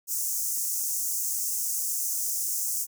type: high-pass noise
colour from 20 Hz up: pink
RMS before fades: -29 dBFS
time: 0.07-2.87 s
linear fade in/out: 50 ms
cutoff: 6000 Hz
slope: 48 dB/octave
effects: none